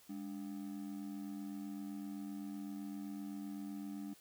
triangle ring-modulated tone, 247.8 Hz, B3, 6 cents sharp, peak -37 dBFS, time 0.09-4.14 s, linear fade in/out 10 ms, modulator 43.9 Hz, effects white hiss -64 dBFS RMS until 4.2 s

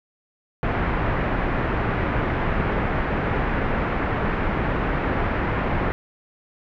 pink low-pass noise, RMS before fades -23 dBFS, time 0.63-5.92 s, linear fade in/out 0 ms, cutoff 2100 Hz, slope 24 dB/octave, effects none

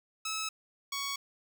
10% pulse tone pair in turn, 1296 / 1116.4 Hz, E6 / C#6, -30 / +12 cents, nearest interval minor third, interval 258 cents, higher first, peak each -25 dBFS, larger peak neither, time 0.25-0.49 / 0.92-1.16 s, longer neither, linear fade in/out 5 ms, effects none

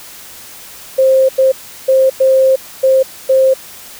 sine tone bursts at uneven times, 528 Hz, C5, 16 cents sharp, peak -6 dBFS, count 6, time 0.98-1.29 / 1.38-1.52 / 1.88-2.1 / 2.2-2.56 / 2.83-3.03 / 3.29-3.54 s, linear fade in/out 10 ms, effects white hiss -34 dBFS RMS until 3.99 s

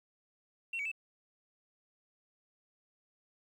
sine tone with pitch steps, 2723 / 2268 / 2635 Hz, F7 / C#7 / E7, -44 / +39 / -1 cents, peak -33 dBFS, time 0.73-0.916 s, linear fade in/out 5 ms, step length 62 ms, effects tanh soft clip ceiling -31 dBFS + 11-bit

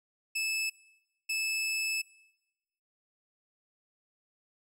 sawtooth tone bursts at uneven times, 2614 Hz, E7, 15 cents flat, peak -26 dBFS, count 2, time 0.35-0.7 / 1.29-2.02 s, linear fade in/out 10 ms, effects noise-tail reverb RT60 1.0 s tail -23 dB re dry + low-pass 12000 Hz 12 dB/octave

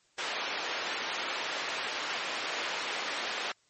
white band-pass noise, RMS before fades -35 dBFS, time 0.18-3.52 s, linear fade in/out 5 ms, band 400 to 3000 Hz, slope 12 dB/octave, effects white hiss -68 dBFS RMS until 3.69 s + MP3 32 kbps

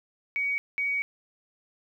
sine tone bursts at uneven times, 2254 Hz, C#7, 28 cents sharp, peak -25 dBFS, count 2, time 0.36-0.58 / 0.78-1.02 s, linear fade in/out 0 ms, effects 10-bit

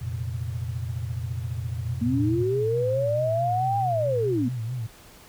sine chord, F suspended fourth, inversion none, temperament just, 87.31 / 116.41 / 130.96 Hz, F2 / Bb2 / C3, 0 / -2 / +2 cents, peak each -32 / -30 / -35 dBFS, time 0.01-2.44 s, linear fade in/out 10 ms
sine tone with vibrato, 119 Hz, A#2, 36 cents sharp, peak -27 dBFS, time 1.86-4.87 s, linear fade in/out 10 ms, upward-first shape sine, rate 4.6 Hz, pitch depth 130 cents each way
sine linear two-way sweep, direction up then down, 226.4 to 803 to 226.4 Hz, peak -22 dBFS, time 2.01-4.49 s, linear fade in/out 10 ms, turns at 3.78 s
effects pink hiss -50 dBFS RMS until 5.28 s

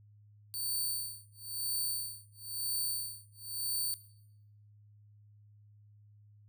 5% pulse tone with tremolo, 4533 Hz, C#8, 38 cents sharp, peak -25 dBFS, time 0.54-3.94 s, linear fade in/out 0 ms, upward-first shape sine, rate 1 Hz, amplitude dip 100%, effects noise-tail reverb RT60 0.8 s tail -18 dB re dry + added 104 Hz sine -57 dBFS peak until 6.48 s

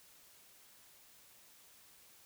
silence, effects white hiss -62 dBFS RMS until 2.25 s

